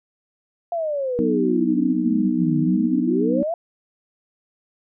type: exponential two-way sweep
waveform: sine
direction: down then up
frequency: 698.5 to 150.8 to 698.5 Hz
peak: -21 dBFS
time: 0.72-3.54 s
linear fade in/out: 2 ms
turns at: 2.59 s
type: chord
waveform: sine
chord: B major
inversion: second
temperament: equal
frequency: 185 / 246.9 / 311.1 Hz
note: F#3 / B3 / D#4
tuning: 0 / 0 / 0 cents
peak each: -26 / -21 / -22 dBFS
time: 1.19-3.43 s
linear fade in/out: 0 ms
effects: none